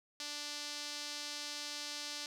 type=tone with band-pass filter; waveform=sawtooth; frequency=293.7 Hz; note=D4; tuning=in tune; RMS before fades=-43 dBFS; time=0.2-2.26 s; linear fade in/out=2 ms; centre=4900 Hz; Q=1.9; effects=none